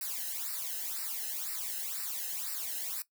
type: noise with flanger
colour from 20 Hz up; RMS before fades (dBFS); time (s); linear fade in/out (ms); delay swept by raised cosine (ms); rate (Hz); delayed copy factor
blue; -37; 0.01-3.02; 2; 0.3 to 0.88; 2; -1
effects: noise-tail reverb RT60 0.1 s tail -17 dB re dry